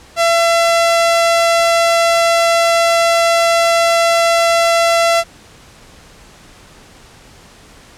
sawtooth tone, 674 Hz, E5, 38 cents sharp, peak -6 dBFS, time 0.16-5.24 s, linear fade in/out 50 ms, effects pink hiss -42 dBFS RMS until 7.97 s + low-pass 9000 Hz 12 dB/octave

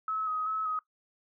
sine tone with vibrato, 1276 Hz, D#6, 43 cents sharp, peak -29 dBFS, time 0.08-0.79 s, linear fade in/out 2 ms, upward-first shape square, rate 2.6 Hz, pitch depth 22 cents each way, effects noise-tail reverb RT60 0.1 s tail -18 dB re dry

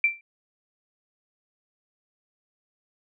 sine tone with exponential decay, 2349 Hz, D7, in tune, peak -14 dBFS, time 0.04-0.21 s, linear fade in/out 2 ms, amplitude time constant 36 ms, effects none

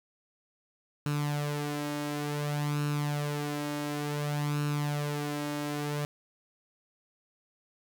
sawtooth tone with flanger, 146.83 Hz, D3, in tune, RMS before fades -32 dBFS, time 1.06-6.05 s, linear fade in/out 0 ms, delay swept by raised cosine 0.73 to 3.23 ms, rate 0.56 Hz, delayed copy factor +0.6, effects none

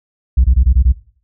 sine tone bursts, 62.2 Hz, B1, 13 cents sharp, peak -4 dBFS, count 6, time 0.37-0.922 s, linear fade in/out 10 ms, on 72 ms, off 24 ms, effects noise-tail reverb RT60 0.5 s tail -20 dB re dry + tanh soft clip ceiling -4 dBFS

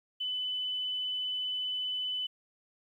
sine tone, 3005 Hz, F#7, 26 cents sharp, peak -31 dBFS, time 0.2-2.27 s, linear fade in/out 10 ms, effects 11-bit

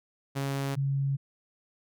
sawtooth / sine tone pair in turn, 137.9 / 137.9 Hz, C#3 / C#3, -9 / -9 cents, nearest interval unison, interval 0 cents, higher neither, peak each -25 dBFS, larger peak neither, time 0.35-0.76 / 0.76-1.17 s, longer neither, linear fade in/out 20 ms, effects none

